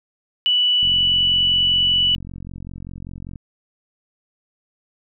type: tone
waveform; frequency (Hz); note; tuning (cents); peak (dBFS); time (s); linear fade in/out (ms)
sine; 2960; F#7; 0; -14; 0.46-2.15; 0
type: click train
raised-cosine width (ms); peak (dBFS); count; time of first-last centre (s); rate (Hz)
5; -22; 115; 0.83-3.358; 45.1
effects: none